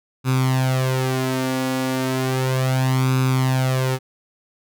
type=tone with flanger; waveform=sawtooth; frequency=130.2 Hz; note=C3; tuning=8 cents flat; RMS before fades=-20 dBFS; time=0.24-3.99 s; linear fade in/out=50 ms; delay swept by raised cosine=0.79 to 3.59 ms; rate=0.34 Hz; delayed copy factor=+0.7; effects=none

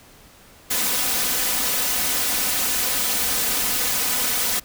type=noise with comb filter; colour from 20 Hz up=white; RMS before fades=-22 dBFS; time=0.7-4.6 s; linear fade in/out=10 ms; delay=4 ms; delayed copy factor=+0.7; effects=pink hiss -49 dBFS RMS until 4.64 s

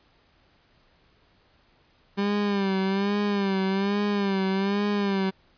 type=tone with vibrato; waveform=30% pulse; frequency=198.2 Hz; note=G3; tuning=19 cents sharp; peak=-20 dBFS; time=2.17-5.31 s; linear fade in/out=20 ms; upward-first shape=sine; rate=1.2 Hz; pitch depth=67 cents each way; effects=pink hiss -62 dBFS RMS until 5.57 s + resampled to 11025 Hz

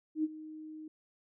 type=tone with ADSR envelope; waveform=sine; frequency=311.1 Hz; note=D#4; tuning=in tune; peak=-26 dBFS; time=0.15-0.88 s; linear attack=89 ms; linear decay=33 ms; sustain=-17 dB; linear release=4 ms; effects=none

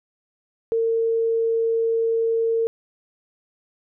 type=tone; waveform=sine; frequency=455.2 Hz; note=A#4; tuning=41 cents flat; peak=-18 dBFS; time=0.72-2.67 s; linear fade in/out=0 ms; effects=none

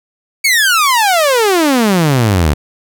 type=exponential sweep; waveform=sawtooth; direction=down; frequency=2278 to 69.3 Hz; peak=-5 dBFS; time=0.44-2.54 s; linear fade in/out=10 ms; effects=none

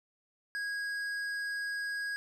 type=tone with tanh clipping; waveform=triangle; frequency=1647 Hz; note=G#6; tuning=15 cents flat; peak=-35 dBFS; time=0.55-2.16 s; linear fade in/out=0 ms; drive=14 dB; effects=none

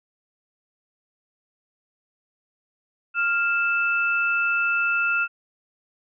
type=tone pair together; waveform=sine; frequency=1396.9 / 2637 Hz; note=F6 / E7; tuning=0 / 0 cents; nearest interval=major seventh; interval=1100 cents; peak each=-21 / -24 dBFS; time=3.14-5.28 s; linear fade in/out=50 ms; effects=none

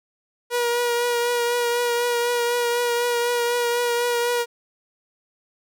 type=tone with vibrato; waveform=sawtooth; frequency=479.3 Hz; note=A#4; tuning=48 cents sharp; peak=-16 dBFS; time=0.5-4.46 s; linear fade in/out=50 ms; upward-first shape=triangle; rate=4 Hz; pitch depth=25 cents each way; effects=none

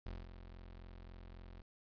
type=tone with ADSR envelope; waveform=30% pulse; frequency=43.65 Hz; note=F1; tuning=in tune; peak=-39 dBFS; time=0.06-1.62 s; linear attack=4 ms; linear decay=200 ms; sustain=-9 dB; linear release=5 ms; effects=resampled to 11025 Hz + 12-bit

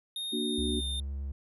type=tone with pitch glide; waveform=square; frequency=3696 to 3624 Hz; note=A#7 to A#7; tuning=-16 to -50 cents; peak=-34 dBFS; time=0.16-1 s; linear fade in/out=2 ms; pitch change=-34 cents; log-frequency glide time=0.34-0.86 s
type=chord; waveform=sine; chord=Bb augmented; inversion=none; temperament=equal with one note detuned; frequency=233.1 / 295.4 / 370 Hz; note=Bb3 / D4 / F#4; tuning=0 / +10 / 0 cents; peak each=-33 / -35 / -35 dBFS; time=0.32-0.81 s; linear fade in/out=20 ms
type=tone with vibrato; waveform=triangle; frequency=69.3 Hz; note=C#2; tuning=in tune; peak=-31 dBFS; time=0.58-1.32 s; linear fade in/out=5 ms; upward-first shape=sine; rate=9.7 Hz; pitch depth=14 cents each way
effects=none

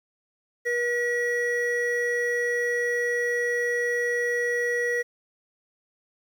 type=tone pair together; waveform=triangle; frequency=481.2 / 1923 Hz; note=B4 / B6; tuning=-45 / -47 cents; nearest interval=2 octaves; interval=2398 cents; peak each=-24 dBFS; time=0.65-5.03 s; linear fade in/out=20 ms; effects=9-bit

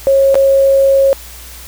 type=tone with dropouts; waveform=sine; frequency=545 Hz; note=C#5; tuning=29 cents flat; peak=-6 dBFS; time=0.07-1.13 s; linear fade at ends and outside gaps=0 ms; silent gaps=0.344-0.354 s; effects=added 60 Hz sine -34 dBFS peak until 1.67 s + white hiss -34 dBFS RMS until 1.67 s

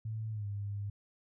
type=tone with pitch glide; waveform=sine; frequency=110 to 101.45 Hz; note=A2 to G#2; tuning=0 to -40 cents; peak=-35 dBFS; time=0.05-0.9 s; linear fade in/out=5 ms; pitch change=-140 cents; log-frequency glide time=0.31-0.46 s; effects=none

